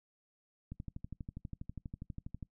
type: click train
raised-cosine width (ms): 5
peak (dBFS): -30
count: 22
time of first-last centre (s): 0.72-2.427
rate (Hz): 12.3
effects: noise-tail reverb RT60 0.1 s tail -21 dB re dry